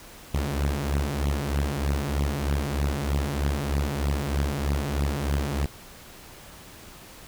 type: beating tone pair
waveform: sawtooth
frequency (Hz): 69.3 / 72.5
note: C#2 / D2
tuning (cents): 0 / -22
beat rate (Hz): 3.2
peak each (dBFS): -23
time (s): 0.34-5.66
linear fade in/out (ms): 5
effects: pink hiss -46 dBFS RMS until 7.27 s